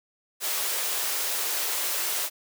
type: high-pass noise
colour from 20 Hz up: white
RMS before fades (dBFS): -28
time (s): 0.4-2.3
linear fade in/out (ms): 50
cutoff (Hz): 380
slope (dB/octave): 24
effects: none